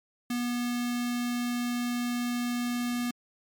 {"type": "tone with notch filter", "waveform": "square", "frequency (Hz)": 242.5, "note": "B3", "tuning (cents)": -31, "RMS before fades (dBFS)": -30, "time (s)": [0.3, 3.11], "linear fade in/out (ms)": 5, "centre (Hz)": 540, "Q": 0.65, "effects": ["MP3 96 kbps"]}